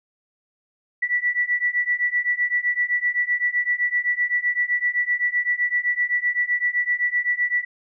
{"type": "beating tone pair", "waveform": "sine", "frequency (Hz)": [1953, 1960.8], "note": ["B6", "B6"], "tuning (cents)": [-20, -13], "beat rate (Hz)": 7.8, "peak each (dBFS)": [-23, -22], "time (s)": [1.02, 7.65], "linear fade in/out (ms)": 10, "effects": []}